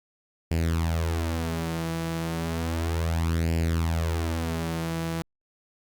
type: tone with flanger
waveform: sawtooth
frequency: 82.41 Hz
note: E2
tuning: in tune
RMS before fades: -27 dBFS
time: 0.51-5.22 s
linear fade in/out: 0 ms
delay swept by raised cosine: 0.4 to 6.1 ms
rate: 0.33 Hz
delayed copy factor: +0.7
effects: Opus 48 kbps